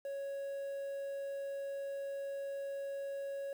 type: tone with quantisation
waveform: triangle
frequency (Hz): 554.4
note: C#5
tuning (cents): 0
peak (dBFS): -36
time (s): 0.05-3.53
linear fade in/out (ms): 2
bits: 10
effects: none